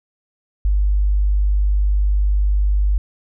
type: tone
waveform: sine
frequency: 50 Hz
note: G1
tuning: 35 cents sharp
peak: -13 dBFS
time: 0.65-2.98 s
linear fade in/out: 0 ms
effects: none